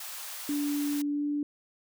white high-pass noise, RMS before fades -40 dBFS, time 0-1.02 s, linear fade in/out 5 ms, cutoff 620 Hz, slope 24 dB/octave
sine tone with pitch glide, 290 to 292 Hz, D4 to D4, -22 to -10 cents, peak -27 dBFS, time 0.49-1.43 s, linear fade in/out 2 ms, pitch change +12 cents, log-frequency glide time 1.11-1.24 s
effects none

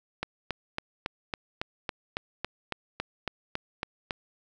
click train, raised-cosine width 0.3 ms, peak -14 dBFS, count 15, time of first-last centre 0.23-4.108 s, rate 3.61 Hz, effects none

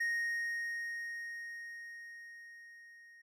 triangle tone with level ramp, 1864.7 Hz, A#6, in tune, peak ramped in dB -29 to -54 dBFS, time 0-3.22 s, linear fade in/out 10 ms, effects none

